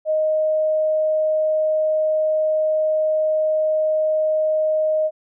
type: tone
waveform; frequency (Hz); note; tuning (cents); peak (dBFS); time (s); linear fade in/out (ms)
sine; 622.3; D#5; 0; -16; 0.05-5.11; 50
effects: none